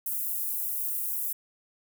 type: high-pass noise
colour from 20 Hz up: pink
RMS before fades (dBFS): -31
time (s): 0.06-1.33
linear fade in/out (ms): 5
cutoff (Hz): 12000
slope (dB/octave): 24
effects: none